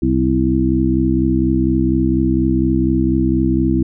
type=harmonic tone with a mistuned harmonic; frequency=64.2 Hz; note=C2; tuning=32 cents flat; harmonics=1 / 2 / 3 / 4 / 5; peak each=-20 / -21 / -20 / -18 / -17 dBFS; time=0.02-3.83 s; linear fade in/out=5 ms; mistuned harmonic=5; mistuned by=+39 cents; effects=none